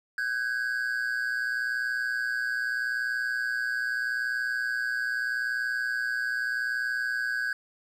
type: tone pair together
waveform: triangle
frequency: 1518 / 1638.8 Hz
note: F#6 / G#6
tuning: +44 / -24 cents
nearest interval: minor second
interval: 132 cents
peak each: -28 dBFS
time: 0.18-7.53 s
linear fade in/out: 2 ms
effects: none